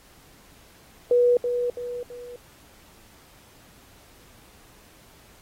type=tone with echo; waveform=sine; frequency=486.9 Hz; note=B4; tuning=25 cents flat; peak=-15 dBFS; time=1.11-1.37 s; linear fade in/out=2 ms; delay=330 ms; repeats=3; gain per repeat=-7 dB; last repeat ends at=2.36 s; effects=pink hiss -54 dBFS RMS until 5.41 s + AAC 48 kbps